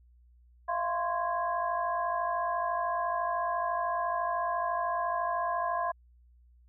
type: tone cluster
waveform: sine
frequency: 639 / 691 / 1036 / 1090 / 1652 Hz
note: D#5 / F5 / C6 / C#6 / G#6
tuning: +46 / -19 / -17 / -29 / -10 cents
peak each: -40 / -32 / -31 / -40 / -40 dBFS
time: 0.68-5.92 s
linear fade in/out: 10 ms
effects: added 60 Hz sine -57 dBFS peak until 6.68 s